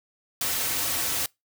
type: noise with comb filter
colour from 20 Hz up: white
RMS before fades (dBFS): -27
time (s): 0.41-1.26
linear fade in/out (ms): 2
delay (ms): 4.9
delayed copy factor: -0.5
effects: noise-tail reverb RT60 0.2 s tail -25 dB re dry